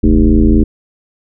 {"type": "tone with frequency modulation", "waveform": "sine", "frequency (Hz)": 139.4, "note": "C#3", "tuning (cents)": 10, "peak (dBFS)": -5, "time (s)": [0.03, 0.64], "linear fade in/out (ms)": 10, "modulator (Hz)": 83.6, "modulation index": 2.5, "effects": []}